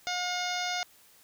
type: harmonic tone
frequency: 718 Hz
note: F5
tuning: 48 cents sharp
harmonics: 1 / 2 / 3 / 4 / 5 / 6 / 7 / 8 / 9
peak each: -34 / -37 / -37 / -42 / -38 / -42 / -39 / -44 / -42 dBFS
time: 0.07-0.83 s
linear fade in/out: 0 ms
effects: white hiss -59 dBFS RMS until 1.23 s